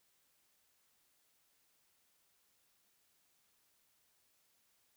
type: silence
effects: white hiss -75 dBFS RMS until 4.96 s